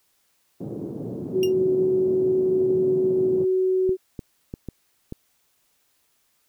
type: band-pass noise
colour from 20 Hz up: white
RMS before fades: -32 dBFS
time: 0.6-3.45 s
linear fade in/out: 10 ms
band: 120 to 390 Hz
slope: 24 dB/octave
type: tone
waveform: sine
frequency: 373.6 Hz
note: F#4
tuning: 17 cents sharp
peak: -18 dBFS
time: 1.32-3.97 s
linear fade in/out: 50 ms
type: tone with exponential decay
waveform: 30% pulse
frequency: 2808 Hz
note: F7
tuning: 9 cents sharp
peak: -22 dBFS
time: 1.43-1.53 s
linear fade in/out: 1 ms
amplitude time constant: 21 ms
type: clicks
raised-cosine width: 3 ms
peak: -19 dBFS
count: 5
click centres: 3.893 / 4.192 / 4.539 / 4.687 / 5.124 s
effects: white hiss -67 dBFS RMS until 6.48 s